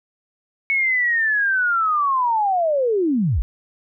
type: linear sweep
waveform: sine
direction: down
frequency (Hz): 2217 to 38.97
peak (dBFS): -16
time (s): 0.7-3.42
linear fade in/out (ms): 0
effects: none